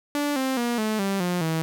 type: tone with pitch steps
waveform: sawtooth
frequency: 290.6 / 263.4 / 238.8 / 216.5 / 196.21 / 177.85 / 161.22 Hz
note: D4 / C4 / A#3 / A3 / G3 / F3 / E3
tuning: -18 / +12 / +42 / -28 / +2 / +32 / -38 cents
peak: -19 dBFS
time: 0.15-1.62 s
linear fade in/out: 0 ms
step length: 210 ms
effects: none